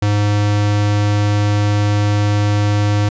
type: tone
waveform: square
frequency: 103.5 Hz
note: G#2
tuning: 5 cents flat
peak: -13 dBFS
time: 0.02-3.09 s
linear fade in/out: 5 ms
effects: resampled to 16000 Hz